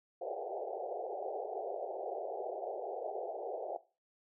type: band-pass noise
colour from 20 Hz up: white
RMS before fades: -40 dBFS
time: 0.21-3.77 s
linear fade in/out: 10 ms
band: 370 to 790 Hz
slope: 96 dB/octave
effects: noise-tail reverb RT60 0.3 s tail -17 dB re dry